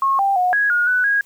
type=tone with pitch steps; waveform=sine; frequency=1086 / 789 / 726 / 1660 / 1436 / 1490 / 1643 Hz; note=C#6 / G5 / F#5 / G#6 / F6 / F#6 / G#6; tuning=-36 / +11 / -33 / -1 / +48 / +12 / -19 cents; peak=-14 dBFS; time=0.02-1.21 s; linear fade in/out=2 ms; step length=170 ms; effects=white hiss -53 dBFS RMS until 1.25 s